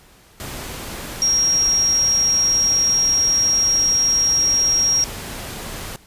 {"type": "tone in noise", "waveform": "sine", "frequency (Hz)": 5610, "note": "F8", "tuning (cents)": 7, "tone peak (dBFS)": -14, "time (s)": [1.22, 5.04], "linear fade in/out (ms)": 0, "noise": "pink", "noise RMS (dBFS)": -31, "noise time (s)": [0.4, 5.96], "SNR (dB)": 14, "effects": ["pink hiss -50 dBFS RMS until 6.06 s", "resampled to 32000 Hz"]}